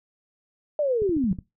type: linear sweep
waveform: sine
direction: down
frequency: 612 to 169.6 Hz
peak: -20 dBFS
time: 0.79-1.33 s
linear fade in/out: 2 ms
type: click train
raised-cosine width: 5 ms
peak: -23 dBFS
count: 6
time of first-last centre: 1.02-1.388 s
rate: 13.6 Hz
effects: noise-tail reverb RT60 0.2 s tail -18 dB re dry